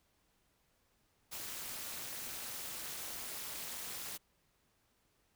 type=noise with amplitude modulation; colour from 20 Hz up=white; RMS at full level=-40 dBFS; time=1.31-4.18 s; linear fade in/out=20 ms; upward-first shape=sine; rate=253 Hz; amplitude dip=85%; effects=pink hiss -75 dBFS RMS until 5.35 s